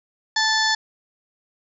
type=harmonic tone; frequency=877 Hz; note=A5; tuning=6 cents flat; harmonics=1 / 2 / 4 / 5 / 6 / 7 / 8; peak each=-24 / -21 / -27 / -25 / -26 / -34 / -33 dBFS; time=0.36-0.75 s; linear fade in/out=5 ms; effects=none